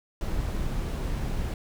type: noise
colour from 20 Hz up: brown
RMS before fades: -29 dBFS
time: 0.21-1.54 s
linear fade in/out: 2 ms
effects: none